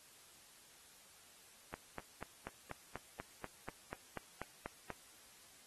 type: click train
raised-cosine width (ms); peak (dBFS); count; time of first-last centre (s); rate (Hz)
0.5; -28; 14; 1.74-4.903; 4.11
effects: white hiss -62 dBFS RMS until 5.66 s + AAC 32 kbps